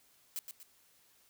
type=noise with echo; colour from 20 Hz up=blue; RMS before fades=-38 dBFS; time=0.36-0.39 s; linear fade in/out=0 ms; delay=120 ms; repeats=2; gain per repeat=-7 dB; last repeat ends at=0.63 s; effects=white hiss -67 dBFS RMS until 1.29 s